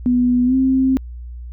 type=tone with pitch glide; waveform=sine; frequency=246.9 to 263.1 Hz; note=B3 to C4; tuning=0 to +10 cents; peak=-12 dBFS; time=0.06-0.97 s; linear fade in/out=0 ms; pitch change=+110 cents; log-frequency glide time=0.45-0.55 s; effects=added 60 Hz sine -29 dBFS peak until 1.52 s